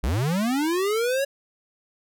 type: linear sweep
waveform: square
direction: up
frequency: 49.71 to 564 Hz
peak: -22 dBFS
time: 0.03-1.25 s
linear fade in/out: 10 ms
effects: none